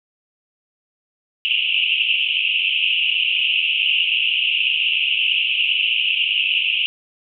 pink band-pass noise, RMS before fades -19 dBFS, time 1.45-6.86 s, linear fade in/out 0 ms, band 2600 to 3000 Hz, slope 96 dB/octave, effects none

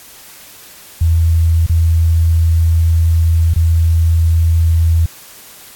sine tone with dropouts, 82.41 Hz, E2, in tune, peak -8 dBFS, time 1.01-5.06 s, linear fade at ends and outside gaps 5 ms, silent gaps 1.664-1.695 / 3.538-3.56 s, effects white hiss -38 dBFS RMS until 5.75 s + AAC 64 kbps

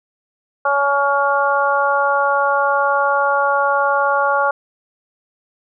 harmonic tone, 281.2 Hz, C#4, 25 cents sharp, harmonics 2 / 3 / 4 / 5, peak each -19 / -19 / -19 / -19 dBFS, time 0.65-4.51 s, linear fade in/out 5 ms, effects none

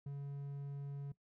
triangle tone, 140.9 Hz, C#3, 29 cents sharp, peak -39 dBFS, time 0.06-1.12 s, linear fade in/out 5 ms, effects noise-tail reverb RT60 0.1 s tail -18 dB re dry

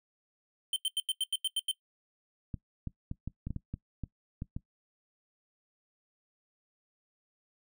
square tone bursts, 3104 Hz, G7, 18 cents flat, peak -28 dBFS, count 9, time 0.73-1.714 s, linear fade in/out 2 ms, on 32 ms, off 87 ms
clicks, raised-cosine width 5 ms, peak -24 dBFS, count 11, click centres 2.542 / 2.873 / 3.114 / 3.276 / 3.47 / 3.506 / 3.563 / 3.74 / 4.037 / 4.421 / 4.565 s
effects noise-tail reverb RT60 0.1 s tail -19 dB re dry

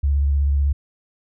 sine tone with vibrato, 70.6 Hz, C#2, 32 cents sharp, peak -15 dBFS, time 0.03-0.73 s, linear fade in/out 10 ms, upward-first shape sine, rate 16 Hz, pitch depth 40 cents each way, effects none

